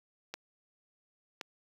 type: clicks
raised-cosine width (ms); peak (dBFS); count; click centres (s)
0.2; -21; 2; 0.34 / 1.412
effects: high-pass 200 Hz 12 dB/octave + 8-bit